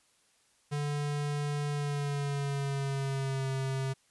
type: tone with pitch glide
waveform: square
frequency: 145.9 to 133.79 Hz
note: D3 to C3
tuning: -11 to +39 cents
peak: -31 dBFS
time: 0.71-3.94 s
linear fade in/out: 20 ms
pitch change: -150 cents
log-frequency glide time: 1.71-3.48 s
effects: white hiss -68 dBFS RMS until 4.1 s + resampled to 24000 Hz